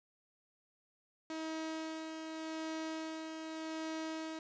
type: tone with tremolo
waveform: sawtooth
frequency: 318.7 Hz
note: D#4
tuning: 42 cents sharp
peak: -34 dBFS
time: 1.3-4.39 s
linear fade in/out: 2 ms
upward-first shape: sine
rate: 0.85 Hz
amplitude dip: 40%
effects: resampled to 16000 Hz + 10-bit

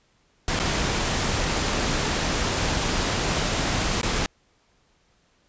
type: noise with dropouts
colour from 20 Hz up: pink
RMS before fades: -24 dBFS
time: 0.48-4.26 s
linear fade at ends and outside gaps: 0 ms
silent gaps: 0.591-0.599 / 4.014-4.031 s
effects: pink hiss -64 dBFS RMS until 5.48 s + resampled to 16000 Hz

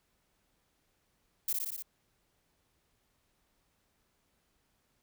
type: noise with echo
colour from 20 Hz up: violet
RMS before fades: -31 dBFS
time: 1.48-1.53 s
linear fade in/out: 5 ms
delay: 59 ms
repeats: 5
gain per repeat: -2 dB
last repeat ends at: 1.825 s
effects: pink hiss -75 dBFS RMS until 5.02 s

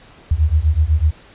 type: beating tone pair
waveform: sine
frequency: 73.42 / 81.42 Hz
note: D2 / E2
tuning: 0 / -21 cents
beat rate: 8 Hz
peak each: -15 dBFS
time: 0.31-1.11 s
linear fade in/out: 5 ms
effects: pink hiss -45 dBFS RMS until 1.34 s + resampled to 8000 Hz

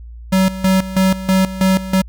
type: tone with tremolo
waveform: square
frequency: 189.2 Hz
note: F#3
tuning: 39 cents sharp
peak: -11 dBFS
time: 0.32-2.02 s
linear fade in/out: 10 ms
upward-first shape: square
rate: 3.1 Hz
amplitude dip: 80%
effects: added 58 Hz sine -31 dBFS peak until 2.08 s

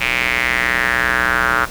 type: tone with band-pass filter sweep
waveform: square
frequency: 61.74 Hz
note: B1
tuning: in tune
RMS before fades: -17 dBFS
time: 0-1.66 s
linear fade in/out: 20 ms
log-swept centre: 2400 to 1400 Hz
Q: 4.6
effects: pink hiss -32 dBFS RMS until 1.7 s

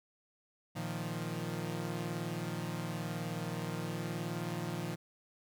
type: chord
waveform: sawtooth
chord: Bb suspended fourth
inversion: none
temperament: equal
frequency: 116.54 / 155.56 / 174.61 Hz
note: Bb2 / Eb3 / F3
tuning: 0 / 0 / 0 cents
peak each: -38 / -36 / -36 dBFS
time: 0.75-4.96 s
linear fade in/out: 20 ms
effects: none

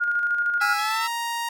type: tone with tremolo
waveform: sine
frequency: 1423 Hz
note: F6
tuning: 32 cents sharp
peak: -19 dBFS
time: 0-0.75 s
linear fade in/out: 20 ms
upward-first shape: square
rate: 13 Hz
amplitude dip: 35%
type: harmonic tone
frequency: 659.3 Hz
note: E5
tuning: in tune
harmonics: 2 / 3 / 4 / 5 / 6 / 7 / 8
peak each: -26 / -32 / -38 / -39 / -40 / -39 / -38 dBFS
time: 0.6-1.08 s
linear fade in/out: 20 ms
type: tone with pitch glide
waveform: sawtooth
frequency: 824 to 935.7 Hz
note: G#5 to A#5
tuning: -14 to +6 cents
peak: -22 dBFS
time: 0.61-1.49 s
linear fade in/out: 5 ms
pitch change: +220 cents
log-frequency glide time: 0.77-1.08 s
effects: none

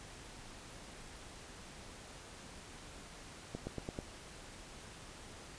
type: accelerating click train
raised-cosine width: 2 ms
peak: -26 dBFS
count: 5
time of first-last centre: 3.55-3.989 s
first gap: 120 ms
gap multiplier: 0.94
effects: pink hiss -52 dBFS RMS until 5.58 s + resampled to 22050 Hz

